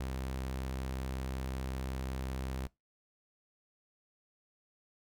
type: tone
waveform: sawtooth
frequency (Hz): 65.41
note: C2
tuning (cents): 0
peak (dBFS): -32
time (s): 0-2.67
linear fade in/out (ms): 5
effects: noise-tail reverb RT60 0.2 s tail -22 dB re dry